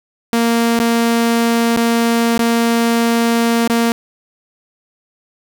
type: tone with dropouts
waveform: sawtooth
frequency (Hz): 232.3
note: A#3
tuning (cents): -6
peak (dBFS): -8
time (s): 0.33-3.92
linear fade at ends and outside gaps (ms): 0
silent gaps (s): 0.791-0.799 / 1.764-1.772 / 2.377-2.392 / 3.676-3.699
effects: none